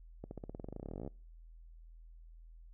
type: accelerating click train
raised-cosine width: 2 ms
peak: -30 dBFS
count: 25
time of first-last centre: 0.24-1.077 s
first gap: 71 ms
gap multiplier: 0.93
effects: noise-tail reverb RT60 0.4 s tail -26 dB re dry + added 41 Hz sine -52 dBFS peak until 2.73 s